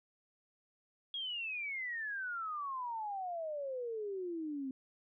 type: exponential sweep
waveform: sine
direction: down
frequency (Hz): 3323 to 258.8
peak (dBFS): -37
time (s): 1.14-4.71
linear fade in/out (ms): 2
effects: none